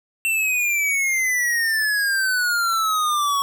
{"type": "exponential sweep", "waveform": "square", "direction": "down", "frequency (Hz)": [2710, 1108.7], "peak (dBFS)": -19, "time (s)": [0.25, 3.42], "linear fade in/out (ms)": 0, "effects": []}